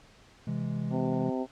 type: chord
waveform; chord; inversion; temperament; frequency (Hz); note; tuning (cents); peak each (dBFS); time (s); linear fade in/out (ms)
triangle; C augmented; none; equal; 130.81 / 164.81 / 207.7; C3 / E3 / G#3; 0 / 0 / 0; -32; 0.47-1.3; 5
type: harmonic tone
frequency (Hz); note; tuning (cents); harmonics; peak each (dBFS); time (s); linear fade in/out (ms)
129.3; C3; -20; 2 / 3 / 4 / 5 / 6 / 7; -31 / -35 / -37 / -39 / -41 / -42; 0.9-1.47; 50
effects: pink hiss -57 dBFS RMS until 1.51 s + low-pass 6000 Hz 12 dB/octave